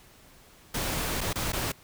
pink noise with dropouts, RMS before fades -30 dBFS, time 0.74-1.72 s, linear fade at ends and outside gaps 5 ms, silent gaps 1.208-1.212 / 1.331-1.356 / 1.521-1.531 s, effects pink hiss -55 dBFS RMS until 1.83 s

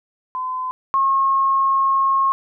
sine tone pair in turn, 1022 / 1082.8 Hz, C6 / C#6, -41 / -41 cents, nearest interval minor second, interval 100 cents, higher second, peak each -22 / -14 dBFS, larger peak second, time 0.35-0.71 / 0.94-2.32 s, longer second, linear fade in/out 0 ms, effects none

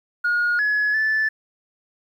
sine tone with pitch steps, 1436 / 1694 / 1749 Hz, F6 / G#6 / A6, +48 / +34 / -11 cents, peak -16 dBFS, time 0.24-1.29 s, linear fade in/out 10 ms, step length 350 ms, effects tanh soft clip ceiling -15 dBFS + 9-bit

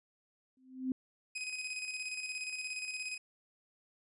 sine tone with exponential growth, 259 Hz, C4, 17 cents flat, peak -28 dBFS, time 0.57-0.92 s, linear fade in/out 2 ms, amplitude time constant 75 ms
sawtooth tone with tremolo, 2513 Hz, D#7, 17 cents sharp, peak -33 dBFS, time 1.35-3.18 s, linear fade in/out 10 ms, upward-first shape square, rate 17 Hz, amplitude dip 45%
effects resampled to 24000 Hz

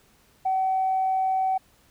sine tone, 759 Hz, F#5, 44 cents sharp, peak -20 dBFS, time 0.45-1.58 s, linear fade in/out 10 ms, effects tanh soft clip ceiling -16 dBFS + pink hiss -60 dBFS RMS until 1.9 s

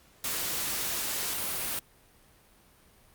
white noise, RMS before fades -32 dBFS, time 0.24-1.79 s, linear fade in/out 2 ms, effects pink hiss -60 dBFS RMS until 3.14 s + Opus 48 kbps

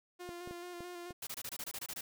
sawtooth tone with vibrato, 351.8 Hz, F4, 13 cents sharp, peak -40 dBFS, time 0.19-1.13 s, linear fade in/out 20 ms, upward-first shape square, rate 4.6 Hz, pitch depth 21 cents each way
clicks, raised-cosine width 2 ms, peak -33 dBFS, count 5, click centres 0.291 / 0.475 / 0.51 / 0.806 / 1.107 s
white noise bursts, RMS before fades -42 dBFS, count 11, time 1.22-2.01 s, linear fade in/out 5 ms, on 50 ms, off 24 ms
effects none

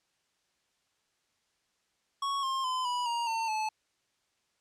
square tone with pitch steps, 1108.7 / 1064.2 / 1021.4 / 980.4 / 941 / 903.1 / 866.9 Hz, C#6 / C6 / C6 / B5 / A#5 / A5 / A5, 0 / +29 / -42 / -13 / +16 / +45 / -26 cents, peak -30 dBFS, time 2.22-3.69 s, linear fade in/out 5 ms, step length 210 ms, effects white hiss -75 dBFS RMS until 4.6 s + low-pass 7000 Hz 12 dB/octave

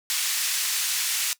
white band-pass noise, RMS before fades -26 dBFS, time 0.1-1.33 s, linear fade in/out 0 ms, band 1900 to 10000 Hz, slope 12 dB/octave, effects noise-tail reverb RT60 0.1 s tail -18 dB re dry

